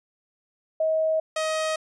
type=tone pair in turn; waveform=sine / sawtooth; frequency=635 / 630.2 Hz; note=D#5 / D#5; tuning=+35 / +22 cents; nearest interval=unison; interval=13 cents; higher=first; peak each=-20 dBFS; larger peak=neither; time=0.8-1.2 / 1.36-1.76 s; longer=neither; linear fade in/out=5 ms; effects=resampled to 22050 Hz